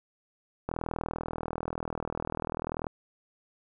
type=click train; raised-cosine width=1 ms; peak=-18 dBFS; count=89; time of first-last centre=0.69-2.868 s; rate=40.4 Hz; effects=none